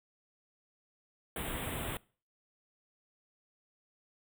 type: band-stop noise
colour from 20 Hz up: pink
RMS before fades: -38 dBFS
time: 1.36-1.97 s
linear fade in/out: 2 ms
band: 3700 to 7900 Hz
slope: 96 dB/octave
effects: noise-tail reverb RT60 0.4 s tail -23 dB re dry